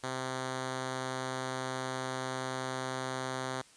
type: tone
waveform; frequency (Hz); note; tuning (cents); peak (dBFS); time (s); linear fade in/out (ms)
5% pulse; 130.1; C3; -9; -23; 0.03-3.62; 10
effects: white hiss -59 dBFS RMS until 3.76 s + resampled to 22050 Hz